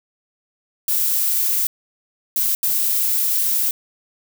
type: noise bursts at uneven times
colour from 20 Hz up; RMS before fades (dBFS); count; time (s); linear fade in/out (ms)
violet; -19; 3; 0.88-1.67 / 2.36-2.55 / 2.63-3.71; 2
effects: none